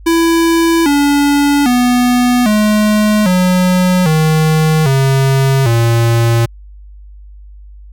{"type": "tone with pitch steps", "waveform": "square", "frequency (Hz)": [332.5, 286.1, 246.2, 211.9, 182.35, 156.92, 135.04, 116.21], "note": ["E4", "D4", "B3", "G#3", "F#3", "D#3", "C#3", "A#2"], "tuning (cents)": [15, -45, -5, 35, -25, 15, -45, -5], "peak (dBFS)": -9, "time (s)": [0.06, 6.46], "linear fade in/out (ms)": 10, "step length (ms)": 800, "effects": ["added 50 Hz sine -32 dBFS peak until 7.92 s"]}